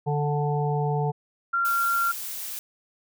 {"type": "harmonic tone", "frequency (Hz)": 146.83, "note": "D3", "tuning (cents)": 0, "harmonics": [1, 3, 5, 6], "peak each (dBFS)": [-24, -29, -31, -32], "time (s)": [0.06, 1.12], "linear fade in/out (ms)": 20}
{"type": "tone", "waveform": "sine", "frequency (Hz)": 1380, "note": "F6", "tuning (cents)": -21, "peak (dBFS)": -21, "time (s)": [1.53, 2.12], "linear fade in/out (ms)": 10}
{"type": "noise", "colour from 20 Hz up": "blue", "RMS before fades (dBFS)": -34, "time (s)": [1.65, 2.59], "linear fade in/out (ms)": 0}
{"effects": []}